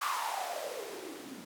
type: noise with band-pass filter sweep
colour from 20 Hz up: blue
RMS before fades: -38 dBFS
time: 0.01-1.45 s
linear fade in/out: 10 ms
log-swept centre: 1200 to 220 Hz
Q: 7.2
effects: none